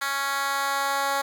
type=tone with high-pass filter sweep; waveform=10% pulse; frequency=277.2 Hz; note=C#4; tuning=in tune; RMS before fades=-26 dBFS; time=0.01-1.22 s; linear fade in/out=10 ms; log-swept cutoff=1400 to 690 Hz; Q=1.3; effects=9-bit